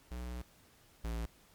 square tone pair in turn, 61 / 56.84 Hz, B1 / A#1, -21 / -43 cents, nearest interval minor second, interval 122 cents, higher first, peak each -40 / -36 dBFS, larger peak second, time 0.11-0.42 / 1.04-1.26 s, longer first, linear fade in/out 5 ms, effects pink hiss -64 dBFS RMS until 1.54 s + MP3 96 kbps

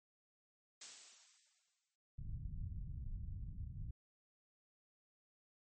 blue noise with exponential decay, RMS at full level -45 dBFS, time 0.81-1.96 s, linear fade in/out 5 ms, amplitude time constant 250 ms
pink low-pass noise, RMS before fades -45 dBFS, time 2.18-3.91 s, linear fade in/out 2 ms, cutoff 140 Hz, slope 24 dB/octave
effects MP3 32 kbps

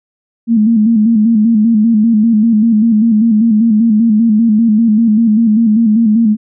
sine tone with vibrato, 221.4 Hz, A3, 11 cents sharp, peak -6 dBFS, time 0.47-6.37 s, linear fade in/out 50 ms, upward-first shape square, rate 5.1 Hz, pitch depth 72 cents each way, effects none

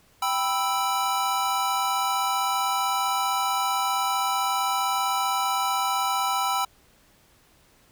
square chord, E minor, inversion first, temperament equal, 784 / 987.8 / 1318.5 Hz, G5 / B5 / E6, 0 / 0 / 0 cents, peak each -28 dBFS, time 0.22-6.65 s, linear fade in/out 5 ms, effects pink hiss -59 dBFS RMS until 7.91 s

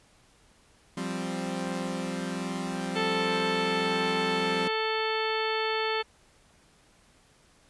sawtooth chord, F suspended second, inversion none, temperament equal, 174.61 / 196 / 261.6 Hz, F3 / G3 / C4, 0 / 0 / 0 cents, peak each -31 / -31 / -31 dBFS, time 0.97-4.68 s, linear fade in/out 5 ms
harmonic tone, 440 Hz, A4, in tune, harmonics 1 / 2 / 3 / 4 / 5 / 6 / 7 / 8 / 10, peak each -30 / -33 / -35 / -36 / -37 / -38 / -38 / -39 / -40 dBFS, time 2.95-6.03 s, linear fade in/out 20 ms
effects pink hiss -61 dBFS RMS until 7.69 s + resampled to 24000 Hz

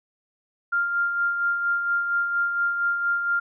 sine tone with tremolo, 1396.9 Hz, F6, in tune, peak -19 dBFS, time 0.72-3.4 s, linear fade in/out 10 ms, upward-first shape sine, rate 4.3 Hz, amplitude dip 45%, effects none

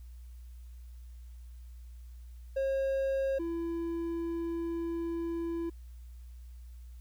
triangle tone pair in turn, 540 / 335.4 Hz, C#5 / E4, -45 / +30 cents, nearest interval minor sixth, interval 825 cents, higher first, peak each -26 / -30 dBFS, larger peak first, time 2.56-3.39 / 3.39-5.7 s, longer second, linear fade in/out 10 ms, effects added 60 Hz sine -45 dBFS peak until 7 s + white hiss -69 dBFS RMS until 7 s

